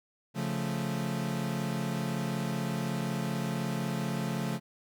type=chord; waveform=40% pulse; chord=Db augmented; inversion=none; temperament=equal; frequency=138.59 / 174.61 / 220 Hz; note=Db3 / F3 / A3; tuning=0 / 0 / 0 cents; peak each=-34 dBFS; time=0.34-4.6 s; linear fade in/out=50 ms; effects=none